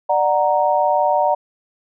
sine chord, D augmented, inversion none, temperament equal with one note detuned, 593.5 / 740 / 932.3 Hz, D5 / F#5 / A#5, +18 / 0 / 0 cents, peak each -18 dBFS, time 0.09-1.35 s, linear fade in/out 10 ms, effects none

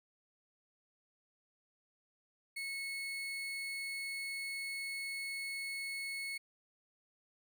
35% pulse tone, 2196 Hz, C#7, 17 cents flat, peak -37 dBFS, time 2.56-6.38 s, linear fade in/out 10 ms, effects none

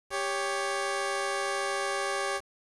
15% pulse tone pair together, 395.9 / 557.3 Hz, G4 / C#5, +17 / +9 cents, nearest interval tritone, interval 592 cents, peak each -25 dBFS, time 0.1-2.41 s, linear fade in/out 50 ms, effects resampled to 24000 Hz + 8-bit

